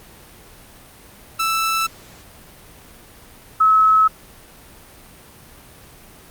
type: tone pair in turn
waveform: sawtooth / sine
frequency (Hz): 1322 / 1291.1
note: E6 / E6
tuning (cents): +5 / -36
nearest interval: unison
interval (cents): 41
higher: first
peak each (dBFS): -14 / -10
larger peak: second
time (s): 1.39-1.87 / 3.6-4.08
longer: neither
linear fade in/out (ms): 10
effects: pink hiss -44 dBFS RMS until 6.3 s + Opus 32 kbps